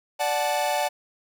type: chord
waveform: 45% pulse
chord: D major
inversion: none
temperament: equal with one note detuned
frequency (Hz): 587.3 / 740 / 870.4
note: D5 / F#5 / A5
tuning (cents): 0 / 0 / -19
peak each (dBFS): -27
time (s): 0.19-0.89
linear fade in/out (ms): 20
effects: none